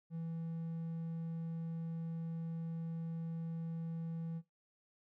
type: tone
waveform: triangle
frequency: 164.81 Hz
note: E3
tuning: in tune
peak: -37 dBFS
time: 0.1-4.42 s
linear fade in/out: 50 ms
effects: noise-tail reverb RT60 0.2 s tail -17 dB re dry